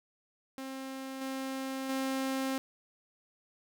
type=tone with level steps; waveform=sawtooth; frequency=266.1 Hz; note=C4; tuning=29 cents sharp; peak=-35 / -31 / -27 dBFS; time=0.58-2.58 s; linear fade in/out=0 ms; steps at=1.21 / 1.89 s; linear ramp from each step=5 ms; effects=none